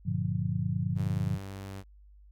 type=chord; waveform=sine; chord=G minor seventh; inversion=none; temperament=just; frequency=98 / 117.6 / 147 / 176.4 Hz; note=G2 / Bb2 / D3 / F3; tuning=0 / +16 / +2 / +18 cents; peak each=-33 dBFS; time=0.05-1.38 s; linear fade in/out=20 ms
type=tone with pitch glide; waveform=sawtooth; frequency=98 to 97.38 Hz; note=G2 to G2; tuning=0 to -11 cents; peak=-35 dBFS; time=0.95-1.84 s; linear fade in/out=50 ms; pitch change=-11 cents; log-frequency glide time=1.12-1.69 s
effects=added 50 Hz sine -52 dBFS peak until 2.31 s